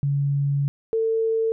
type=tone pair in turn; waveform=sine; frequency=141.2 / 448.3 Hz; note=C#3 / A4; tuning=+32 / +32 cents; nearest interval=octave + minor sixth; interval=2000 cents; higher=second; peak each=-19 dBFS; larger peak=neither; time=0.03-0.68 / 0.93-1.52 s; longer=first; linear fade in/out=0 ms; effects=none